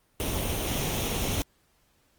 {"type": "noise with comb filter", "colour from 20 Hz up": "pink", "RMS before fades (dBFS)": -29, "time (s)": [0.2, 1.42], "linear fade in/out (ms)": 0, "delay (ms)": 0.32, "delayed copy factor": 0.5, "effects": ["pink hiss -67 dBFS RMS until 2.18 s", "Opus 32 kbps"]}